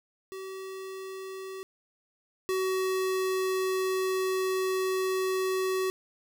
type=tone pair in turn; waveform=square; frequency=381.7 / 376.4 Hz; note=G4 / F#4; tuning=-46 / +30 cents; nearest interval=unison; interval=24 cents; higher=first; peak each=-38 / -27 dBFS; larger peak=second; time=0.32-1.63 / 2.49-5.9 s; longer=second; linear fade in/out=0 ms; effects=none